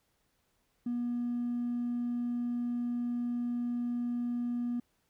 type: tone with hard clipping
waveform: sine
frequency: 241 Hz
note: B3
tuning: 42 cents flat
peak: -31 dBFS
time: 0.86-4.8 s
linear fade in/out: 5 ms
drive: 1 dB
effects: pink hiss -75 dBFS RMS until 5.09 s